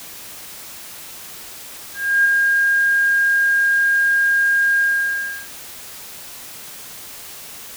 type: tone with ADSR envelope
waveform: sine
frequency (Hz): 1616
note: G#6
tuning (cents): -48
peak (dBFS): -10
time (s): 1.94-5.48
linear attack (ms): 310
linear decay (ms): 10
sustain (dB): -3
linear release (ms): 680
effects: white hiss -36 dBFS RMS until 7.76 s